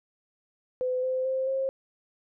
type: tone with pitch steps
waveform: sine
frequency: 507 / 515.9 / 524.9 / 534.1 Hz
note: B4 / C5 / C5 / C5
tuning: +45 / -24 / +5 / +36 cents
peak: -25 dBFS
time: 0.81-1.69 s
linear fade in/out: 0 ms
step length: 220 ms
effects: none